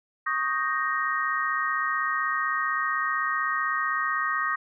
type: chord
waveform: sine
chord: Eb dominant seventh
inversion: third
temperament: equal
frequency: 1108.7 / 1244.5 / 1568 / 1864.7 Hz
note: Db6 / Eb6 / G6 / Bb6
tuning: 0 / 0 / 0 / 0 cents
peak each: -31 / -28 / -33 / -28 dBFS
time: 0.26-4.56 s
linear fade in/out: 10 ms
effects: none